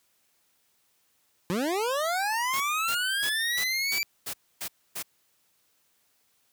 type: linear sweep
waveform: 25% pulse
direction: up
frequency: 164.81 to 2349 Hz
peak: -22 dBFS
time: 1.5-4.03 s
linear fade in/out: 0 ms
type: noise bursts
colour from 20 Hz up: white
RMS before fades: -34 dBFS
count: 8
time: 2.53-5.028 s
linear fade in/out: 10 ms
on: 76 ms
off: 270 ms
effects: white hiss -69 dBFS RMS until 6.52 s + high-pass 60 Hz 12 dB/octave